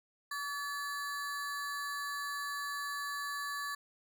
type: ring-modulated tone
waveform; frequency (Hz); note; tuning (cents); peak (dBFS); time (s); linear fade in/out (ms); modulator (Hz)
square; 1433; F6; +44; -34; 0.31-3.75; 5; 291
effects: none